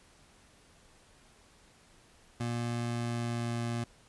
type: tone with pitch glide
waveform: 25% pulse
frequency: 118.8 to 117.78 Hz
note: A#2 to A#2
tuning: +33 to +18 cents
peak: -28 dBFS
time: 2.4-3.84 s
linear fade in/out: 5 ms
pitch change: -15 cents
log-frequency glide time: 2.87-3.64 s
effects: pink hiss -61 dBFS RMS until 4.08 s + resampled to 24000 Hz